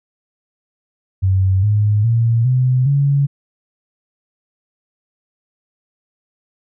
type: tone with pitch steps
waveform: sine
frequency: 95 / 104.8 / 115.62 / 127.54 / 140.7 Hz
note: F#2 / G#2 / A#2 / C3 / C#3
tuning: +46 / +16 / -14 / -44 / +26 cents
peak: -11 dBFS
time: 1.22-3.27 s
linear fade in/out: 20 ms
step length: 410 ms
effects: none

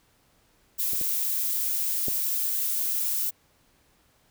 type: noise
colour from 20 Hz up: violet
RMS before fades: -27 dBFS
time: 0.78-3.31 s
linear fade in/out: 20 ms
type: clicks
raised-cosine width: 2 ms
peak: -26 / -25 / -19 dBFS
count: 3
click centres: 0.933 / 1.013 / 2.083 s
effects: pink hiss -64 dBFS RMS until 4.3 s

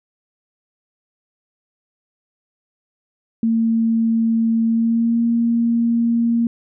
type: tone with pitch glide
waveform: sine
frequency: 226.9 to 233 Hz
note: A#3 to A#3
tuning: -47 to -1 cents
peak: -14 dBFS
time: 3.43-6.47 s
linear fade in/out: 2 ms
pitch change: +46 cents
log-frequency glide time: 4.66-5.22 s
effects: none

